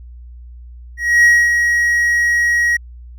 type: tone with ADSR envelope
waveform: triangle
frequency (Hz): 1900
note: A#6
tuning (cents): +33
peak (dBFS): -4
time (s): 0.97-2.77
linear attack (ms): 270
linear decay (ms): 250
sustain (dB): -6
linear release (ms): 8
effects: added 60 Hz sine -33 dBFS peak until 3.18 s